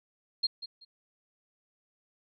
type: tone with echo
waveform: sine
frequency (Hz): 4225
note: C8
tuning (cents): +16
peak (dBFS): -24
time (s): 0.43-0.47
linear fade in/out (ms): 10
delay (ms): 190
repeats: 2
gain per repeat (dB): -13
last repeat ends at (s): 0.85
effects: none